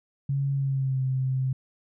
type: tone with pitch glide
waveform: sine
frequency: 138.59 to 131.04 Hz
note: C#3 to C3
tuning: 0 to +3 cents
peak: -23 dBFS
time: 0.29-1.53 s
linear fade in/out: 5 ms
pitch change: -97 cents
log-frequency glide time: 0.53-1.02 s
effects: none